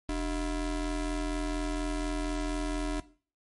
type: ring-modulated tone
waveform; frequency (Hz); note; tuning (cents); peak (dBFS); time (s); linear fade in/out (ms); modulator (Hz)
square; 169.1; E3; +44; -27; 0.09-3; 0; 127
effects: noise-tail reverb RT60 0.4 s tail -17 dB re dry + MP3 48 kbps